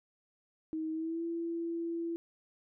sine tone with pitch glide, 316.7 to 335.5 Hz, D#4 to E4, +31 to +31 cents, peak -33 dBFS, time 0.73-2.16 s, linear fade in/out 0 ms, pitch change +100 cents, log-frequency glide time 0.92-1.24 s, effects none

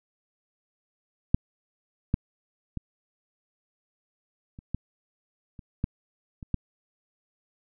clicks, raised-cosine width 5 ms, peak -6 / -10 / -19 / -30 / -16 / -30 / -13 / -27 / -13 dBFS, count 9, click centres 1.345 / 2.141 / 2.773 / 4.589 / 4.746 / 5.592 / 5.841 / 6.428 / 6.543 s, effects none

